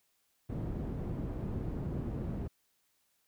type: low-pass noise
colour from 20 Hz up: white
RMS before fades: -37 dBFS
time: 0.49-2.48 s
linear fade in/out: 10 ms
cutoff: 210 Hz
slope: 12 dB/octave
effects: white hiss -75 dBFS RMS until 3.27 s